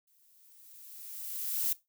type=noise with exponential growth; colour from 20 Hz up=violet; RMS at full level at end=-29 dBFS; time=0.07-1.73 s; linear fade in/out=5 ms; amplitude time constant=360 ms; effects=noise-tail reverb RT60 0.2 s tail -18 dB re dry